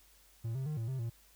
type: tone with pitch steps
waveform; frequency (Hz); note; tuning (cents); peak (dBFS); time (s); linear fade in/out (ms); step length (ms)
triangle; 114.2 / 132.8 / 152.4 / 113.5 / 131.7 / 115.7; A#2 / C3 / D#3 / A#2 / C3 / A#2; -35 / +26 / -36 / -46 / +12 / -13; -32; 0.44-1.1; 10; 110
effects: added 50 Hz sine -66 dBFS peak until 1.35 s + white hiss -64 dBFS RMS until 1.35 s